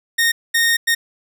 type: tone bursts at uneven times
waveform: sawtooth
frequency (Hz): 1849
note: A#6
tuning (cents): -15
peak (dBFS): -10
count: 3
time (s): 0.18-0.32 / 0.54-0.77 / 0.87-0.95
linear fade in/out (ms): 10
effects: none